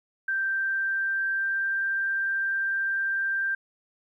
sine tone with pitch glide, 1568 to 1578.9 Hz, G6 to G6, 0 to +12 cents, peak -24 dBFS, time 0.28-3.55 s, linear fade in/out 5 ms, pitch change +12 cents, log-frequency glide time 0.46-1.73 s, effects 11-bit

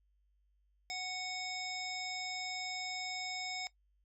harmonic tone with a mistuned harmonic, 740 Hz, F#5, in tune, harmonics 1 / 3 / 5 / 7 / 9 / 10, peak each -44 / -42 / -47 / -42 / -56 / -50 dBFS, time 0.9-3.67 s, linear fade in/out 0 ms, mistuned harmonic 9, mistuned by +16 cents, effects noise-tail reverb RT60 0.1 s tail -18 dB re dry + added 50 Hz sine -70 dBFS peak until 4.04 s

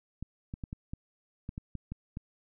clicks, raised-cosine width 5 ms, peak -25 dBFS, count 10, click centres 0.226 / 0.539 / 0.638 / 0.729 / 0.935 / 1.491 / 1.579 / 1.753 / 1.92 / 2.171 s, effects none

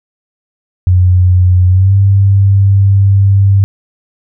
sine tone with pitch glide, 90.9 to 98.56 Hz, F#2 to G2, -30 to +10 cents, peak -4 dBFS, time 0.87-3.64 s, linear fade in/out 0 ms, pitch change +140 cents, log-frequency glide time 1.68-1.94 s, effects none

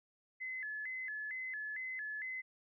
sine tone with vibrato, 1872 Hz, A#6, 7 cents sharp, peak -39 dBFS, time 0.4-2.42 s, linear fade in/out 20 ms, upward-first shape square, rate 2.2 Hz, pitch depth 150 cents each way, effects none

